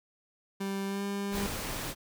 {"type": "tone with pitch glide", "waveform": "30% pulse", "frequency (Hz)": [196, 200], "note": ["G3", "G3"], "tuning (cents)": [0, 35], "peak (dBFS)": -29, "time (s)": [0.6, 1.47], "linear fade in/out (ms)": 10, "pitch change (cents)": 35, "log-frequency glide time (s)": [0.86, 1.04]}
{"type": "noise", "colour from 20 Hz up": "pink", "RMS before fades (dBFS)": -36, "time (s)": [1.31, 1.95], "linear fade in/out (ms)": 50}
{"effects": []}